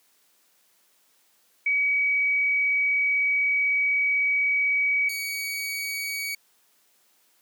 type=tone pair in turn; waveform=sine / sawtooth; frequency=2269 / 2258 Hz; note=C#7 / C#7; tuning=+40 / +31 cents; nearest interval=unison; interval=9 cents; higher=first; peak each=-20 / -25 dBFS; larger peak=first; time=1.66-5.09 / 5.09-6.35 s; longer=first; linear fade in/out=5 ms; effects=white hiss -64 dBFS RMS until 7.41 s + high-pass 200 Hz 12 dB/octave